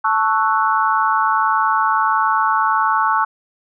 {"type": "chord", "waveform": "sine", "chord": "F# minor seventh", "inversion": "first", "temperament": "equal", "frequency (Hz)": [880, 1108.7, 1318.5, 1480], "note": ["A5", "C#6", "E6", "F#6"], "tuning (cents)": [0, 0, 0, 0], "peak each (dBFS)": [-18, -18, -20, -22], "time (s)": [0.04, 3.25], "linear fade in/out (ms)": 10, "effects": []}